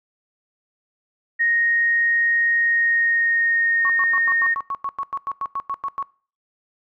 sine tone with pitch glide, 1864.7 to 1845.4 Hz, A#6 to A#6, 0 to -18 cents, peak -16 dBFS, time 1.39-4.55 s, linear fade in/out 20 ms, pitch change -18 cents, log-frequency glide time 2.59-4.02 s
sine tone bursts, 1108.7 Hz, C#6, in tune, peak -22 dBFS, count 16, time 3.85-6.026 s, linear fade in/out 0 ms, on 46 ms, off 96 ms
effects noise-tail reverb RT60 0.4 s tail -22 dB re dry

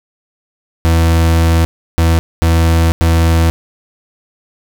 40% pulse tone bursts at uneven times, 82.41 Hz, E2, in tune, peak -7 dBFS, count 4, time 0.85-1.65 / 1.98-2.19 / 2.42-2.92 / 3.01-3.5 s, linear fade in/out 0 ms, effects none

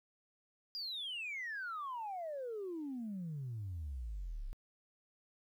sine exponential sweep, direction down, 4926 to 30.4 Hz, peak -38 dBFS, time 0.75-4.53 s, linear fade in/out 0 ms, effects tanh soft clip ceiling -36 dBFS + 12-bit

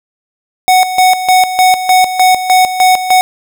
square tone with tremolo, 741 Hz, F#5, 2 cents sharp, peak -5 dBFS, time 0.68-3.21 s, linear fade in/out 0 ms, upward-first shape square, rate 3.3 Hz, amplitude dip 70%, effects none

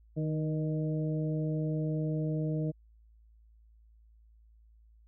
harmonic tone with a mistuned harmonic, 154.9 Hz, D#3, 7 cents flat, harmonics 1 / 2 / 3 / 4, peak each -30 / -36 / -40 / -42 dBFS, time 0.16-2.72 s, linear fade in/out 20 ms, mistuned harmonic 3, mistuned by +28 cents, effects added 55 Hz sine -57 dBFS peak until 5.07 s

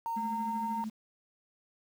sine tone, 920 Hz, A#5, 23 cents flat, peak -31 dBFS, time 0.06-0.84 s, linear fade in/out 0 ms
sine tone with tremolo, 217.7 Hz, A3, 18 cents flat, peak -32 dBFS, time 0.16-0.9 s, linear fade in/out 10 ms, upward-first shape triangle, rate 13 Hz, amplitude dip 70%
effects tanh soft clip ceiling -25 dBFS + 9-bit

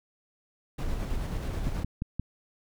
brown noise with tremolo, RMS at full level -30 dBFS, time 0.78-1.84 s, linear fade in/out 10 ms, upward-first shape square, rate 9.3 Hz, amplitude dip 25%
click train, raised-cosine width 5 ms, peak -18 dBFS, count 4, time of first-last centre 1.67-2.196 s, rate 5.7 Hz
effects none

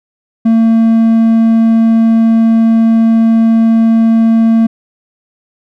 triangle tone, 226.2 Hz, A3, 48 cents sharp, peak -3 dBFS, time 0.45-4.67 s, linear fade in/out 10 ms, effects none

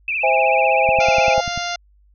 sine tone with vibrato, 2500 Hz, D#7, 8 cents sharp, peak -19 dBFS, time 0.08-1.34 s, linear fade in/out 2 ms, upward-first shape triangle, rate 16 Hz, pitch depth 140 cents each way
sine chord, C augmented, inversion none, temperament just, 523.3 / 654.1 / 817.6 Hz, C5 / E5 / G#5, 0 / -14 / -27 cents, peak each -19 / -19 / -17 dBFS, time 0.23-1.41 s, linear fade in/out 10 ms
click train, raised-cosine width 5 ms, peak -17 dBFS, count 8, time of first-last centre 0.89-1.576 s, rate 10.2 Hz
harmonic tone, 698.5 Hz, F5, in tune, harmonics 1 / 2 / 3 / 4 / 5 / 6 / 7 / 8 / 9, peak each -26 / -29 / -31 / -32 / -33 / -34 / -34 / -35 / -36 dBFS, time 1-1.76 s, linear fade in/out 5 ms
effects added 50 Hz sine -51 dBFS peak until 2.14 s

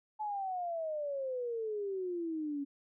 sine exponential sweep, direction down, 866 to 277.2 Hz, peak -34 dBFS, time 0.19-2.65 s, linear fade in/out 20 ms, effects none

